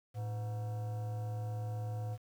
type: tone with frequency modulation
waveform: sine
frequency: 110 Hz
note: A2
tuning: in tune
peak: -33 dBFS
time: 0.14-2.18 s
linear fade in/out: 50 ms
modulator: 616 Hz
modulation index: 0.4
effects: tanh soft clip ceiling -34 dBFS + 10-bit